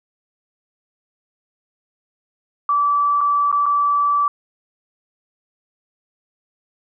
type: tone with dropouts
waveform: sine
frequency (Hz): 1157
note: D6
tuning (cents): -26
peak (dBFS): -14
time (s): 2.69-4.28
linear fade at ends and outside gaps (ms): 2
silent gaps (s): 3.208-3.212 / 3.516-3.526 / 3.658-3.663
effects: none